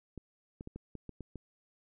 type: clicks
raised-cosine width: 3 ms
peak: -30 dBFS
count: 8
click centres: 0.177 / 0.609 / 0.674 / 0.76 / 0.953 / 1.093 / 1.207 / 1.357 s
effects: none

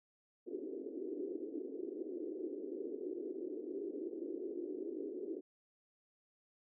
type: band-pass noise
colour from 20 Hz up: white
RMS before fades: -43 dBFS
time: 0.46-5.41 s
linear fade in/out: 20 ms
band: 300 to 410 Hz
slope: 48 dB/octave
effects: none

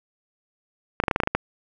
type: clicks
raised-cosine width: 0.5 ms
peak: -5 dBFS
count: 9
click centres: 1.001 / 1.038 / 1.082 / 1.112 / 1.161 / 1.202 / 1.235 / 1.274 / 1.35 s
effects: none

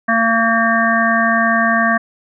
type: harmonic tone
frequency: 227.8 Hz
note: A#3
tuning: 40 cents flat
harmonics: 1 / 3 / 5 / 7 / 8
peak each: -18 / -18 / -18 / -18 / -18 dBFS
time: 0.08-1.98 s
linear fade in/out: 10 ms
effects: none

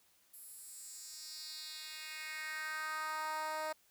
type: tone with high-pass filter sweep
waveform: 10% pulse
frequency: 311.2 Hz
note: D#4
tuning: in tune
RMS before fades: -43 dBFS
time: 0.33-3.73 s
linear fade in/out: 10 ms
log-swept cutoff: 12000 to 650 Hz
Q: 2.5
effects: white hiss -70 dBFS RMS until 3.9 s

